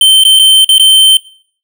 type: tone with dropouts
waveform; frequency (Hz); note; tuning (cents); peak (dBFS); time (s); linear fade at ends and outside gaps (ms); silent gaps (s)
square; 3103; G7; -18; -3; 0.01-1.17; 2; 0.237-0.25 / 0.391-0.395 / 0.646-0.69 / 0.782-0.796
effects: noise-tail reverb RT60 0.5 s tail -20 dB re dry